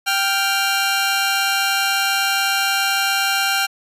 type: tone pair together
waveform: 15% pulse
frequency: 783.5 / 1396.9 Hz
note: G5 / F6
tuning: -1 / 0 cents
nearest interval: minor seventh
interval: 1001 cents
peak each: -13 dBFS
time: 0.06-3.67 s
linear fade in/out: 20 ms
effects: resampled to 32000 Hz